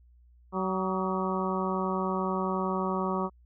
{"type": "harmonic tone with a mistuned harmonic", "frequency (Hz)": 188.5, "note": "F#3", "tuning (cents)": 32, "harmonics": [1, 2, 3, 4, 5, 6, 7], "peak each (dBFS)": [-31, -33, -37, -38, -35, -34, -40], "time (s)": [0.52, 3.3], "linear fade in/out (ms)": 50, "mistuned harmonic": 7, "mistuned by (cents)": -79, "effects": ["added 60 Hz sine -55 dBFS peak until 3.45 s"]}